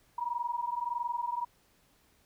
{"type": "tone pair together", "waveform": "sine", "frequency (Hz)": [947, 968.6], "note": ["A#5", "B5"], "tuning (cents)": [27, -34], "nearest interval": "unison", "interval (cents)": 39, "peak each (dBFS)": [-34, -34], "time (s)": [0.18, 1.45], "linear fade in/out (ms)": 5, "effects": ["pink hiss -67 dBFS RMS until 2.25 s"]}